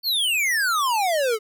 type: exponential sweep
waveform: square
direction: down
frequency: 4555 to 416.7 Hz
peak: -20 dBFS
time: 0.03-1.39 s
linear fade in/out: 50 ms
effects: none